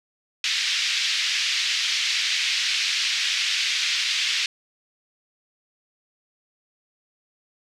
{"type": "band-pass noise", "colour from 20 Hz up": "pink", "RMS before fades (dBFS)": -24, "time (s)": [0.44, 4.46], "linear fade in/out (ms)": 2, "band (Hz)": [2200, 5400], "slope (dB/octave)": 24, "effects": []}